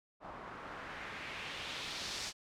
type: noise with low-pass filter sweep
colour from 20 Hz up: white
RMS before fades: -44 dBFS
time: 0.2-2.33 s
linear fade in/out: 50 ms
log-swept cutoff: 930 to 5700 Hz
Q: 1.5
effects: none